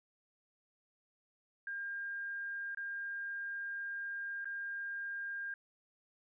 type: tone with dropouts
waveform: sine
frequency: 1606 Hz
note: G6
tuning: 41 cents sharp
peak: -38 dBFS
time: 1.67-5.54 s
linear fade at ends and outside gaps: 2 ms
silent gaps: 2.748-2.772 / 4.445-4.455 s
effects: none